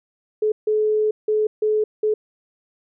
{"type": "tone bursts at uneven times", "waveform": "sine", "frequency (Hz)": 428.5, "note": "A4", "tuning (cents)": -46, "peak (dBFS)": -16, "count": 5, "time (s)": [[0.42, 0.52], [0.67, 1.11], [1.28, 1.47], [1.62, 1.84], [2.03, 2.14]], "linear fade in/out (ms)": 5, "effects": []}